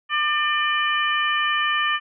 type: harmonic tone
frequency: 598 Hz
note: D5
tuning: 31 cents sharp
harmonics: 2 / 3 / 4 / 5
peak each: -23 / -23 / -28 / -26 dBFS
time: 0.09-2 s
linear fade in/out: 50 ms
effects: none